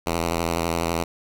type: tone with vibrato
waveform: 5% pulse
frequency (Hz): 83.9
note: E2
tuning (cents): +31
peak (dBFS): -11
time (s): 0.06-1.04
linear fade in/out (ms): 10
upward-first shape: square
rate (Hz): 12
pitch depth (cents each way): 38
effects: none